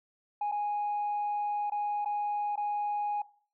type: tone with dropouts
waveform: sine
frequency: 828 Hz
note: G#5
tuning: 5 cents flat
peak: -27 dBFS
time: 0.41-3.22 s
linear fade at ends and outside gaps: 5 ms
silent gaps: 0.516-0.521 / 1.7-1.719 / 2.048-2.057 / 2.558-2.575 s
effects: noise-tail reverb RT60 0.4 s tail -17 dB re dry + tanh soft clip ceiling -26 dBFS